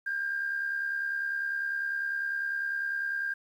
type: tone with amplitude modulation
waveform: sine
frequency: 1600 Hz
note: G6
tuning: 35 cents sharp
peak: -26 dBFS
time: 0.06-3.34 s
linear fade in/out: 10 ms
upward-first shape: sine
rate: 70 Hz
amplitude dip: 50%
effects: tanh soft clip ceiling -22 dBFS + 10-bit